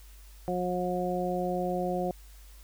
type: harmonic tone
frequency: 180 Hz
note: F#3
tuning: 47 cents flat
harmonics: 1 / 2 / 3 / 4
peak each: -33 / -33 / -33 / -33 dBFS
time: 0.48-2.11 s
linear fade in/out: 0 ms
effects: added 50 Hz sine -48 dBFS peak until 2.63 s + white hiss -58 dBFS RMS until 2.63 s